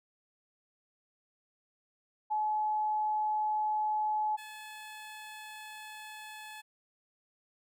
sine / 15% pulse tone pair in turn, 854 / 858.9 Hz, G#5 / A5, +48 / -42 cents, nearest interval unison, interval 10 cents, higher second, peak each -28 / -38 dBFS, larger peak first, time 2.3-4.37 / 4.37-6.62 s, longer second, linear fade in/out 20 ms, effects none

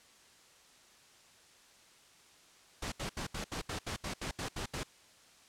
pink noise bursts, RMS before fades -38 dBFS, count 12, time 2.82-4.834 s, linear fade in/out 5 ms, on 100 ms, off 74 ms, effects white hiss -61 dBFS RMS until 5.48 s + low-pass 8000 Hz 12 dB/octave

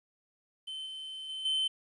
triangle tone with level steps, 3074 Hz, G7, 35 cents flat, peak -36 / -38 / -35 / -26 dBFS, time 0.67-1.68 s, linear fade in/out 10 ms, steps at 0.86 / 1.29 / 1.45 s, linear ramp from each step 5 ms, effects resampled to 24000 Hz + 11-bit

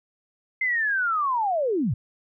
sine linear sweep, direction down, 2093 to 92.5 Hz, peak -21 dBFS, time 0.61-1.94 s, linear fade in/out 5 ms, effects none

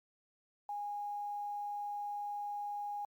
sine tone with quantisation, 822 Hz, G#5, 18 cents flat, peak -37 dBFS, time 0.69-3.05 s, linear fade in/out 2 ms, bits 11, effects Opus 48 kbps

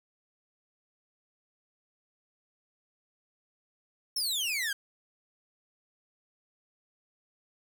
sawtooth exponential sweep, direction down, 5500 to 1551 Hz, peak -26 dBFS, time 4.16-4.73 s, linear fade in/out 5 ms, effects 9-bit

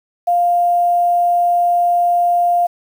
sine tone, 700 Hz, F5, 4 cents sharp, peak -11 dBFS, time 0.27-2.67 s, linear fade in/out 10 ms, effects 7-bit

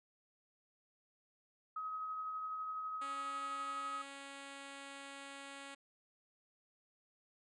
sine tone with tremolo, 1269 Hz, D#6, 34 cents sharp, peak -38 dBFS, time 1.76-4.02 s, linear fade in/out 5 ms, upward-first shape triangle, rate 12 Hz, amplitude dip 30%
5% pulse tone, 277.2 Hz, C#4, in tune, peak -37 dBFS, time 3.01-5.75 s, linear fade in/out 10 ms
effects resampled to 24000 Hz

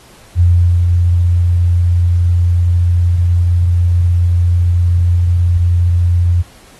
sine tone with ADSR envelope, 87.31 Hz, F2, in tune, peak -5 dBFS, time 0.35-6.43 s, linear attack 54 ms, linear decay 390 ms, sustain -3 dB, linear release 27 ms, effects pink hiss -43 dBFS RMS until 6.79 s + AAC 32 kbps

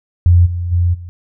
sine tone with level steps, 87.5 Hz, F2, 4 cents sharp, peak -5 / -17 / -10 / -27 dBFS, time 0.26-1.09 s, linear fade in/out 0 ms, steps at 0.45 / 0.71 / 0.93 s, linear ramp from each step 20 ms, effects none

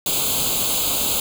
white noise with comb filter, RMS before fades -21 dBFS, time 0.06-1.2 s, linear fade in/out 2 ms, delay 0.27 ms, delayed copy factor +0.95, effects none

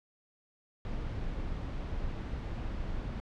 brown noise, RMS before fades -36 dBFS, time 0.85-3.2 s, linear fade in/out 0 ms, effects low-pass 4000 Hz 12 dB/octave

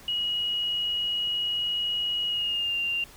sine tone with pitch glide, 2900 to 2785 Hz, F#7 to F7, -35 to -5 cents, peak -25 dBFS, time 0.08-3.04 s, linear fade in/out 2 ms, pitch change -70 cents, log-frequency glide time 2.27-2.78 s, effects pink hiss -50 dBFS RMS until 3.16 s

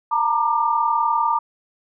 sine tone cluster, 907 / 947 / 1192 Hz, A#5 / A#5 / D6, -48 / +27 / +25 cents, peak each -21 dBFS, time 0.11-1.39 s, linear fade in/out 10 ms, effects none

